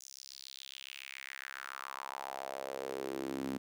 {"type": "tone with high-pass filter sweep", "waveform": "sawtooth", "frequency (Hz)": 67.2, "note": "C2", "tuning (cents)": 47, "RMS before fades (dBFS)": -43, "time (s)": [0, 3.58], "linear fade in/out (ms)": 10, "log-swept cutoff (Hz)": [6400, 240], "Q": 3.5, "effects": []}